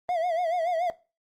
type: tone with vibrato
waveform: triangle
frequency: 684 Hz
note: F5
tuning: 36 cents flat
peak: -22 dBFS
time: 0.09-0.9 s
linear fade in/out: 0 ms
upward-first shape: sine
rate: 7 Hz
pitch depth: 110 cents each way
effects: noise-tail reverb RT60 0.3 s tail -18 dB re dry + Opus 32 kbps